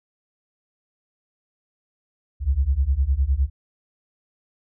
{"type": "beating tone pair", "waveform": "sine", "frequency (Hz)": [62.9, 72.7], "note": ["B1", "D2"], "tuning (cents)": [32, -17], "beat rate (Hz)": 9.8, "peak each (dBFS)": [-21, -20], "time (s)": [2.4, 3.5], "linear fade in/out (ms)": 50, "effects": []}